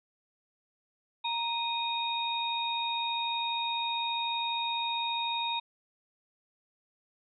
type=tone cluster; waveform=sine; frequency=933 / 2479 / 3728 Hz; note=A#5 / D#7 / A#7; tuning=+1 / -7 / -1 cents; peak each=-32 / -38 / -33 dBFS; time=1.24-5.6 s; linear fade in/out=10 ms; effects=none